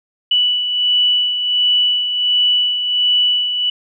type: beating tone pair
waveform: sine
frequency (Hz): 2960 / 2961.4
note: F#7 / F#7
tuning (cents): 0 / +1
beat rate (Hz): 1.4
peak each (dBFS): -13 / -22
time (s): 0.31-3.7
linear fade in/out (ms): 5
effects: none